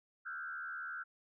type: tone with frequency modulation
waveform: sine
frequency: 1461 Hz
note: F#6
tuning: 22 cents flat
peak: -40 dBFS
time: 0.25-1.04 s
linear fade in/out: 20 ms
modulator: 75.9 Hz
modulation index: 1.6
effects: none

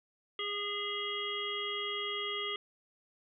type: harmonic tone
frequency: 410 Hz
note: G#4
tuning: 22 cents flat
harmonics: 1 / 3 / 5 / 7 / 8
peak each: -41 / -41 / -41 / -41 / -38 dBFS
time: 0.39-2.56 s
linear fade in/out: 2 ms
effects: none

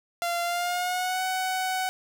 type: tone with pitch glide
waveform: sawtooth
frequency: 690 to 748.1 Hz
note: F5 to F#5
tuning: -21 to +19 cents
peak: -22 dBFS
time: 0.22-1.89 s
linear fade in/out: 0 ms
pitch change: +140 cents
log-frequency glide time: 0.43-1.23 s
effects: none

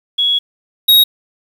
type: tone pair in turn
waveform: sine / square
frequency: 3350 / 3784 Hz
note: G#7 / A#7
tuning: +14 / +25 cents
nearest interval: major second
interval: 211 cents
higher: second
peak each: -11 / -6 dBFS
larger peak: second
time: 0.18-0.39 / 0.88-1.04 s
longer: first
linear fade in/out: 10 ms
effects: 7-bit

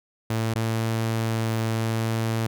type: tone with dropouts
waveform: sawtooth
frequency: 112.6 Hz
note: A2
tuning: 40 cents sharp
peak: -19 dBFS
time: 0.3-2.47 s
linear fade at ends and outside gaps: 5 ms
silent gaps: 0.539-0.555 s
effects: none

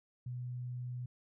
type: tone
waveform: sine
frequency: 123.9 Hz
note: B2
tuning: 6 cents sharp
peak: -38 dBFS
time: 0.26-1.06 s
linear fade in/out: 5 ms
effects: none

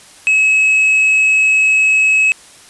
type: tone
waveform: triangle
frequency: 2572 Hz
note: E7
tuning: 43 cents flat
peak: -7 dBFS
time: 0.27-2.32 s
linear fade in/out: 0 ms
effects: white hiss -41 dBFS RMS until 2.69 s + resampled to 24000 Hz

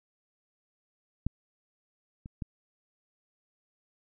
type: clicks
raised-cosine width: 5 ms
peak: -16 / -30 / -22 dBFS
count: 3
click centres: 1.266 / 2.259 / 2.422 s
effects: none

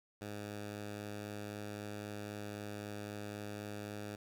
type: tone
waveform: 10% pulse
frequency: 103.83 Hz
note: G#2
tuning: in tune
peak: -34 dBFS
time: 0.21-4.16 s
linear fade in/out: 5 ms
effects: none

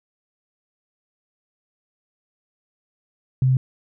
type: tone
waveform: sine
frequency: 130 Hz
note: C3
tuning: 11 cents flat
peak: -14 dBFS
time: 3.42-3.57 s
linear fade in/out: 2 ms
effects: none

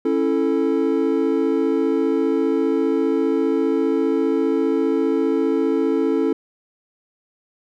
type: chord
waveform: triangle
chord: A major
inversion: first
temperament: just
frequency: 275 / 330 / 440 Hz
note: C#4 / E4 / A4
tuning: -14 / +2 / 0 cents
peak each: -19 dBFS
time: 0.05-6.33 s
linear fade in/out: 5 ms
effects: none

